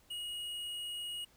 sine tone with tanh clipping, 2887 Hz, F#7, 43 cents flat, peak -40 dBFS, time 0.1-1.25 s, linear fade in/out 10 ms, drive 12 dB, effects added 54 Hz sine -70 dBFS peak until 1.36 s + pink hiss -66 dBFS RMS until 1.36 s

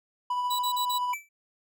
triangle tone with tremolo, 987.8 Hz, B5, in tune, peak -23 dBFS, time 0.3-1.14 s, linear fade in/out 5 ms, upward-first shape sine, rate 14 Hz, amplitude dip 30%
sawtooth tone bursts, 3929 Hz, B7, 10 cents flat, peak -27 dBFS, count 4, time 0.5-0.985 s, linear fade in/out 10 ms, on 92 ms, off 39 ms
square tone with exponential decay, 2320 Hz, D7, 22 cents flat, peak -29 dBFS, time 1.13-1.29 s, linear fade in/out 5 ms, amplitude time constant 34 ms
effects none

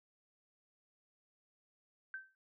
sine tone with exponential decay, 1550 Hz, G6, 20 cents flat, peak -38 dBFS, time 2.14-2.35 s, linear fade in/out 1 ms, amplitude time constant 44 ms, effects none

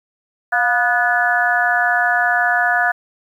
harmonic tone with a mistuned harmonic, 245.3 Hz, B3, 12 cents flat, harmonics 3 / 4 / 5 / 6 / 7, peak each -18 / -27 / -27 / -18 / -18 dBFS, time 0.52-2.92 s, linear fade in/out 10 ms, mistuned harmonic 3, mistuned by -59 cents, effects 8-bit

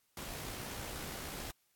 pink noise with amplitude modulation, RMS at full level -42 dBFS, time 0.17-1.51 s, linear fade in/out 2 ms, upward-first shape sine, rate 61 Hz, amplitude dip 30%, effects white hiss -75 dBFS RMS until 1.75 s + AAC 64 kbps

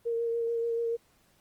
sine tone with vibrato, 464 Hz, A#4, 8 cents flat, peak -27 dBFS, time 0.05-0.97 s, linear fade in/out 20 ms, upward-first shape sine, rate 6.9 Hz, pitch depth 17 cents each way, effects pink hiss -66 dBFS RMS until 1.4 s + Opus 24 kbps

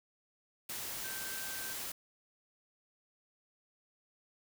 sine tone in noise, 1557 Hz, G6, 12 cents flat, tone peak -46 dBFS, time 1.04-1.73 s, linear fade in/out 5 ms, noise white, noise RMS -41 dBFS, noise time 0.69-1.92 s, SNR -8 dB, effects none

